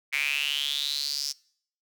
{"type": "tone with high-pass filter sweep", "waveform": "square", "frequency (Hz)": 71.4, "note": "D2", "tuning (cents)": -48, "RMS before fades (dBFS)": -29, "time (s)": [0.12, 1.33], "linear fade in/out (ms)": 20, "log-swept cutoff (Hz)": [2200, 5400], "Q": 8.4, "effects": ["noise-tail reverb RT60 0.6 s tail -23 dB re dry"]}